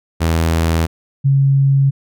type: tone pair in turn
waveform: sawtooth / sine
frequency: 82 / 137.39 Hz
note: E2 / C#3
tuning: -9 / -15 cents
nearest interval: major sixth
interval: 894 cents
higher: second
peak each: -9 dBFS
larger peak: neither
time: 0.2-0.87 / 1.24-1.91 s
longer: neither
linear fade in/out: 20 ms
effects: none